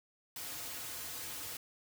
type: noise with comb filter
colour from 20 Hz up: white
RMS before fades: -43 dBFS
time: 0.36-1.57 s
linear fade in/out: 2 ms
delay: 5.1 ms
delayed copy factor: -0.9
effects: none